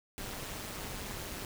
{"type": "noise with amplitude modulation", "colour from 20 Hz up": "pink", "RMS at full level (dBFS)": -38, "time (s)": [0.18, 1.45], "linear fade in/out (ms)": 0, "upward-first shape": "sine", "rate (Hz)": 199, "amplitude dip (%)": 70, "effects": []}